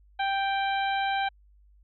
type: harmonic tone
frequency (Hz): 785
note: G5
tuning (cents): +2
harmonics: 1 / 2 / 3 / 4 / 5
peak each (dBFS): -26 / -32 / -36 / -38 / -40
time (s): 0.19-1.29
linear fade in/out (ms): 10
effects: added 50 Hz sine -55 dBFS peak until 1.83 s